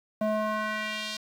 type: tone with band-pass filter sweep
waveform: square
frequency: 214.6 Hz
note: A3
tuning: 43 cents flat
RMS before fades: -30 dBFS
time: 0.21-1.17 s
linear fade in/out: 5 ms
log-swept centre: 540 to 4400 Hz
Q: 1.6
effects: 9-bit